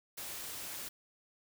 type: noise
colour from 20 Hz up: white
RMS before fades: -43 dBFS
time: 0.17-0.89 s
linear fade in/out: 10 ms
effects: none